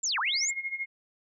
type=linear two-way sweep; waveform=sine; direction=down then up; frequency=7570 to 830.6 to 7570 Hz; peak=-26 dBFS; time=0.03-0.51 s; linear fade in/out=10 ms; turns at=0.19 s
type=tone with tremolo; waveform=sine; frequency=2149 Hz; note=C7; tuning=46 cents sharp; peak=-28 dBFS; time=0.26-0.86 s; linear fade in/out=10 ms; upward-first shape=sine; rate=13 Hz; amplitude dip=80%
effects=none